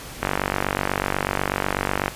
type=click train; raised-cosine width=0.5 ms; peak=-5 dBFS; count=90; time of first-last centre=0.23-2.08 s; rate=48.1 Hz; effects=pink hiss -37 dBFS RMS until 2.15 s + resampled to 32000 Hz